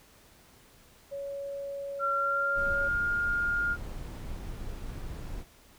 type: tone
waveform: sine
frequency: 559 Hz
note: C#5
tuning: 14 cents sharp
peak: -34 dBFS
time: 1.11-2.89 s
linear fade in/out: 20 ms
type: tone with pitch glide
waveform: sine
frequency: 1369 to 1413.2 Hz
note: F6 to F6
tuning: -35 to +20 cents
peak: -26 dBFS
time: 1.99-3.77 s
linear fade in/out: 50 ms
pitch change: +55 cents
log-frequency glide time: 2.12-2.81 s
type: noise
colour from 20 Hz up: brown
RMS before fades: -38 dBFS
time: 2.54-5.45 s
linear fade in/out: 50 ms
effects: pink hiss -58 dBFS RMS until 5.78 s